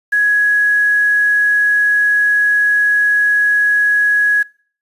sine tone with quantisation, 1672 Hz, G#6, 11 cents sharp, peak -10 dBFS, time 0.12-4.43 s, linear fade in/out 10 ms, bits 6, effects noise-tail reverb RT60 0.5 s tail -24 dB re dry + resampled to 32000 Hz

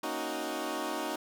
15% pulse chord, D# minor seventh, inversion second, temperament equal, 233.1 / 277.2 / 311.1 / 370 Hz, A#3 / C#4 / D#4 / F#4, 0 / 0 / 0 / 0 cents, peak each -36 / -33 / -30 / -32 dBFS, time 0.03-1.16 s, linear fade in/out 5 ms, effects none

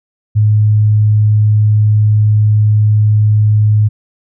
sine tone, 106.3 Hz, G#2, 41 cents sharp, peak -6 dBFS, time 0.35-3.89 s, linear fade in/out 20 ms, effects none

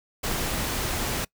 pink noise, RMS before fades -28 dBFS, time 0.23-1.25 s, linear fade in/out 10 ms, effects noise-tail reverb RT60 0.1 s tail -24 dB re dry

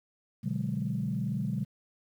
sine chord, G# half-diminished seventh, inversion first, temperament equal, 123.47 / 146.83 / 185 / 207.7 Hz, B2 / D3 / F#3 / G#3, 0 / 0 / 0 / 0 cents, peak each -34 dBFS, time 0.43-1.65 s, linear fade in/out 20 ms, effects tanh soft clip ceiling -20 dBFS + 10-bit

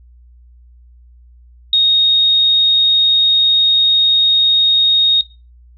sine tone, 3729 Hz, A#7, in tune, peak -8 dBFS, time 1.73-5.21 s, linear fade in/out 2 ms, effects noise-tail reverb RT60 0.3 s tail -21 dB re dry + added 60 Hz sine -41 dBFS peak until 5.77 s

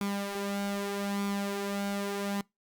sawtooth tone with flanger, 200.4 Hz, G3, 38 cents sharp, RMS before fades -33 dBFS, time 0.01-2.41 s, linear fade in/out 2 ms, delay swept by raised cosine 0.86 to 3.66 ms, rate 0.81 Hz, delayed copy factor +0.55, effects noise-tail reverb RT60 0.2 s tail -25 dB re dry + Opus 48 kbps

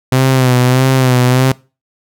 sawtooth tone with vibrato, 128.4 Hz, C3, 32 cents flat, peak -4 dBFS, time 0.12-1.52 s, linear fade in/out 5 ms, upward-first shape sine, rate 1.6 Hz, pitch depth 51 cents each way, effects noise-tail reverb RT60 0.3 s tail -22 dB re dry

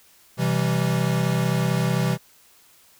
square chord, C major, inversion none, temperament equal with one note detuned, 129.16 / 164.81 / 196 Hz, C3 / E3 / G3, -22 / 0 / 0 cents, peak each -24 / -24 / -28 dBFS, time 0.37-2.18 s, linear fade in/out 50 ms, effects white hiss -55 dBFS RMS until 2.99 s

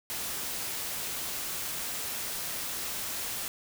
white noise, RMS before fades -35 dBFS, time 0.1-3.48 s, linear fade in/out 0 ms, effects none

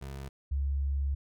25% pulse / sine tone pair in turn, 68.2 / 69.39 Hz, C#2 / C#2, -28 / +2 cents, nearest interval unison, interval 30 cents, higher second, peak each -35 / -27 dBFS, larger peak second, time 0.01-0.29 / 0.51-1.15 s, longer second, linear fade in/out 10 ms, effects none

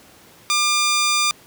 10% pulse tone, 1200 Hz, D6, 37 cents sharp, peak -8 dBFS, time 0.5-1.31 s, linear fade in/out 0 ms, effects pink hiss -48 dBFS RMS until 1.46 s + high-pass 100 Hz 12 dB/octave

